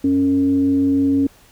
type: tone with frequency modulation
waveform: sine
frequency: 276.1 Hz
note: C#4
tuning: 7 cents flat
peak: -13 dBFS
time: 0.04-1.27 s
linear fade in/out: 5 ms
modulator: 182 Hz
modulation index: 0.31
effects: pink hiss -50 dBFS RMS until 1.51 s